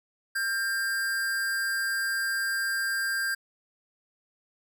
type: tone with amplitude modulation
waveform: square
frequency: 1591 Hz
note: G6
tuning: 25 cents sharp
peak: -25 dBFS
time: 0.35-3.35 s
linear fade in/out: 10 ms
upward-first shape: sine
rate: 216 Hz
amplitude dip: 45%
effects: none